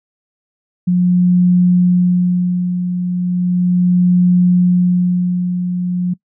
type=tone with tremolo; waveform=sine; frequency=179 Hz; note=F3; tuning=43 cents sharp; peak=-7 dBFS; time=0.87-6.14 s; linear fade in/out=10 ms; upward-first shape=sine; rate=0.36 Hz; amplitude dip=60%; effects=noise-tail reverb RT60 0.1 s tail -22 dB re dry